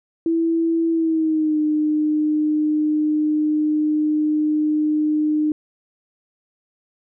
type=tone with pitch glide; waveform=sine; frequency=330 to 304.4 Hz; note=E4 to D#4; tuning=+2 to -38 cents; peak=-16 dBFS; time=0.26-5.52 s; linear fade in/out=2 ms; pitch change=-140 cents; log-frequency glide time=0.91-1.59 s; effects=none